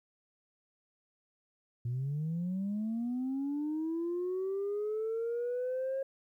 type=linear sweep; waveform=sine; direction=up; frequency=116.54 to 542 Hz; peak=-30 dBFS; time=1.85-6.03 s; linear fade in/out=5 ms; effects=tanh soft clip ceiling -29 dBFS + 12-bit